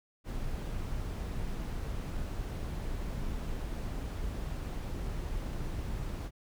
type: noise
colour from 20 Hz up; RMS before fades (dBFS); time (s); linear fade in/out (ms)
brown; -36; 0.24-6.31; 50
effects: none